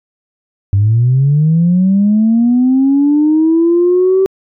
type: linear sweep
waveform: sine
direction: up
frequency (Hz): 96.2 to 386.3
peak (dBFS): -6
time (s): 0.73-4.26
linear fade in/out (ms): 0
effects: tanh soft clip ceiling -3 dBFS